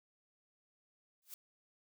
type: noise with exponential growth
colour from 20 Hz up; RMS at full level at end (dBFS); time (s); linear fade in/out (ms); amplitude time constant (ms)
blue; -44; 1.22-1.34; 1; 25
effects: none